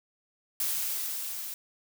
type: noise with level ramp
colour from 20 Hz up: blue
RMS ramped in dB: -29 to -38 dBFS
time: 0.6-1.54 s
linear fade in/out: 2 ms
effects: none